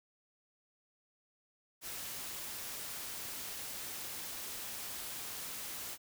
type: noise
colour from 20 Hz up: white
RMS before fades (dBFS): -43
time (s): 1.81-5.98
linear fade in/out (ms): 50
effects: none